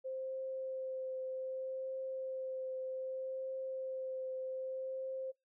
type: tone with vibrato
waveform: sine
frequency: 523.3 Hz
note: C5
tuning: in tune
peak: -38 dBFS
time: 0.04-5.32 s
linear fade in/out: 20 ms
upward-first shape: triangle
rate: 0.64 Hz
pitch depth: 12 cents each way
effects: noise-tail reverb RT60 0.2 s tail -24 dB re dry